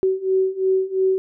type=beating tone pair; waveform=sine; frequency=377.3 / 380.2 Hz; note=F#4 / F#4; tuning=+34 / +47 cents; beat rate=2.9 Hz; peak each=-21 / -19 dBFS; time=0.03-1.18 s; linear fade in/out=0 ms; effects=none